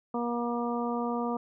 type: harmonic tone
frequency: 238.3 Hz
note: A#3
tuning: 38 cents sharp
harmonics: 1 / 2 / 3 / 4 / 5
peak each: -31 / -34 / -36 / -37 / -38 dBFS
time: 0.14-1.37 s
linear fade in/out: 5 ms
effects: none